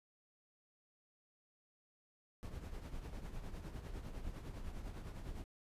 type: noise with tremolo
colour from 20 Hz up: brown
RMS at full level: -43 dBFS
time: 2.43-5.44 s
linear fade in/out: 0 ms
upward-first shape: triangle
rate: 9.9 Hz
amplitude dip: 65%
effects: resampled to 32000 Hz